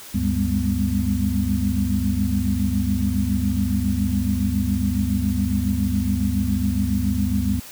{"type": "tone cluster", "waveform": "sine", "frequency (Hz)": [72.7, 98.2, 198, 205.2, 249.5], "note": ["D2", "G2", "G3", "G#3", "B3"], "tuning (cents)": [-17, 4, 18, -21, 18], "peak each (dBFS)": -25, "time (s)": [0.14, 7.6], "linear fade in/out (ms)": 10, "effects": ["white hiss -40 dBFS RMS until 7.71 s"]}